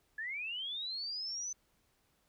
sine linear sweep, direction up, 1685 to 6150 Hz, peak -37 dBFS, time 0.18-1.53 s, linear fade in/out 5 ms, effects pink hiss -74 dBFS RMS until 2.28 s

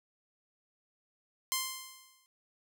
5% pulse tone with exponential decay, 1046.5 Hz, C6, in tune, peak -16 dBFS, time 1.52-2.26 s, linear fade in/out 0 ms, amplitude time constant 160 ms, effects none

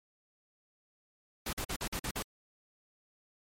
pink noise bursts, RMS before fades -36 dBFS, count 7, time 1.46-2.226 s, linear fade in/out 5 ms, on 70 ms, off 46 ms, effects MP3 64 kbps

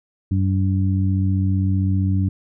harmonic tone, 95.4 Hz, G2, 47 cents flat, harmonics 1 / 2 / 3, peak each -17 / -23 / -27 dBFS, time 0.31-2.29 s, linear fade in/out 5 ms, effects none

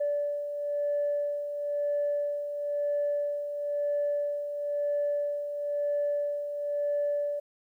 sine beating tone pair, 580 / 581 Hz, D5 / D5, -22 / -19 cents, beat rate 1 Hz, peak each -35 / -27 dBFS, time 0-7.4 s, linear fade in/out 10 ms, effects tanh soft clip ceiling -21 dBFS + 11-bit

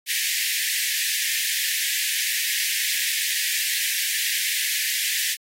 pink high-pass noise, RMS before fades -25 dBFS, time 0.06-5.37 s, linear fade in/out 50 ms, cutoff 1700 Hz, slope 96 dB/octave, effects AAC 48 kbps

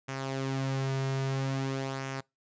sawtooth tone with flanger, 134.4 Hz, C3, 47 cents sharp, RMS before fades -32 dBFS, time 0.08-2.21 s, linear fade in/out 10 ms, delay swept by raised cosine 0.23 to 3.93 ms, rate 0.5 Hz, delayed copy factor -0.5, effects noise-tail reverb RT60 0.2 s tail -24 dB re dry + resampled to 16000 Hz

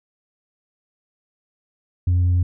sine tone with tanh clipping, 89 Hz, F2, 33 cents sharp, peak -15 dBFS, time 2.07-2.43 s, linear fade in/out 5 ms, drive 1 dB, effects none

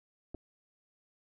clicks, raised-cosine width 2 ms, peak -30 dBFS, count 2, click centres 0.345 / 0.348 s, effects none

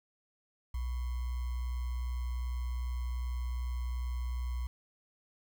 sine tone with sample-and-hold, 61.3 Hz, B1, 12 cents flat, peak -32 dBFS, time 0.74-4.67 s, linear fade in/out 5 ms, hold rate 1050 Hz, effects none

